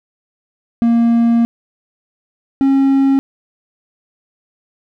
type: tone pair in turn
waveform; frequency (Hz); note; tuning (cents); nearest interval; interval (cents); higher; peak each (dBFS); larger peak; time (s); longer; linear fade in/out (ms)
triangle; 233.1 / 271.8; A#3 / C#4; 0 / -34; minor third; 266; second; -7; neither; 0.82-1.45 / 2.61-3.19; first; 0
effects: none